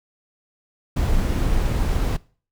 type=noise; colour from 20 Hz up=brown; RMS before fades=-20 dBFS; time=0.96-2.17 s; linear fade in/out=10 ms; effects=noise-tail reverb RT60 0.4 s tail -21 dB re dry